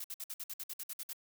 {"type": "noise bursts", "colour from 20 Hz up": "blue", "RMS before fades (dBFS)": -42, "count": 12, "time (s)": [0, 1.132], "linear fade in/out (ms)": 5, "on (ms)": 43, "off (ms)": 56, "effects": []}